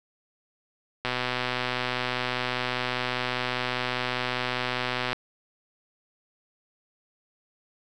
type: click train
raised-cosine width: 0.3 ms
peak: -11 dBFS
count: 511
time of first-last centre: 1.05-5.13 s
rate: 125 Hz
effects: none